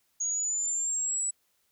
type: linear sweep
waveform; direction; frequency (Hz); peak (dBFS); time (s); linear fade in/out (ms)
sine; up; 6645 to 7902; -27; 0.2-1.31; 10
effects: white hiss -72 dBFS RMS until 1.71 s